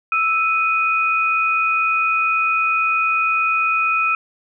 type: tone pair together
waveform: sine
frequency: 1317.7 / 2489 Hz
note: E6 / D#7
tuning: -1 / 0 cents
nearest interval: major seventh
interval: 1101 cents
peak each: -18 dBFS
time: 0.12-4.15 s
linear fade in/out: 2 ms
effects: none